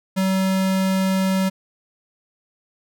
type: tone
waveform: square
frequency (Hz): 190.1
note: F#3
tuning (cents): +47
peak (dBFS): -18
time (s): 0.16-1.5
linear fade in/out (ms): 20
effects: none